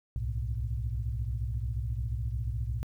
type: tone cluster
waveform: sine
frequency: 62.1 / 70.7 / 107.4 / 121.6 Hz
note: B1 / C#2 / A2 / B2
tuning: +10 / +35 / -41 / -26 cents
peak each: -32 / -40 / -34 / -37 dBFS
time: 0.16-2.83 s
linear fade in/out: 0 ms
effects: tanh soft clip ceiling -21 dBFS + 11-bit